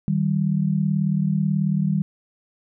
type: tone pair together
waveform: sine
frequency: 155.56 / 193.91 Hz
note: D#3 / G3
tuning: 0 / -19 cents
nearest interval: major third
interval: 381 cents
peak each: -21 / -21 dBFS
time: 0.08-2.02 s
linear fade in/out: 0 ms
effects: none